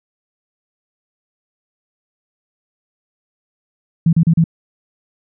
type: tone bursts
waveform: sine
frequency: 164.81 Hz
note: E3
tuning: in tune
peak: -8 dBFS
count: 4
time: 4.06-4.441 s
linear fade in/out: 5 ms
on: 69 ms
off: 35 ms
effects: none